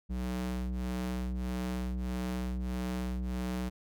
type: ring-modulated tone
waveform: square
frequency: 62.4 Hz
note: B1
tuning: 19 cents sharp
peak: -30 dBFS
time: 0.09-3.7 s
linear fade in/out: 20 ms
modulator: 124 Hz
effects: none